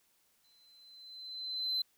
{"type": "tone with exponential growth", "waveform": "sine", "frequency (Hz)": 4058, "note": "B7", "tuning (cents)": 46, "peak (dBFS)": -27, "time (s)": [0.44, 1.82], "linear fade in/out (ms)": 5, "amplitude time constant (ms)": 300, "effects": ["tanh soft clip ceiling -28 dBFS", "white hiss -72 dBFS RMS until 1.97 s"]}